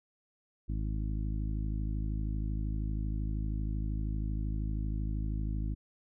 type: harmonic tone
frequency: 52.8 Hz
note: G#1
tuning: 29 cents sharp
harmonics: 1 / 2 / 3 / 4 / 5 / 6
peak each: -32 / -38 / -42 / -44 / -46 / -48 dBFS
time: 0.68-5.75 s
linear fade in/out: 20 ms
effects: none